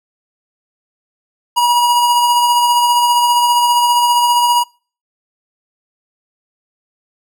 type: tone with tremolo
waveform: square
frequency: 962 Hz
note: B5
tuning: 46 cents flat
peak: -9 dBFS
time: 1.56-4.64 s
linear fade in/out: 20 ms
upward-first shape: sine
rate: 15 Hz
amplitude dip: 30%
effects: noise-tail reverb RT60 0.4 s tail -25 dB re dry